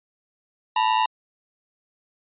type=ring-modulated tone; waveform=45% pulse; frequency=932.3 Hz; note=A#5; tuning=in tune; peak=-15 dBFS; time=0.76-1.06 s; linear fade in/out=5 ms; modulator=55.5 Hz; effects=resampled to 8000 Hz